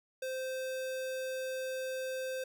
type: tone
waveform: square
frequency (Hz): 520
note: C5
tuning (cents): -11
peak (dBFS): -36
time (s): 0.22-2.44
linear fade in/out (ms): 5
effects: none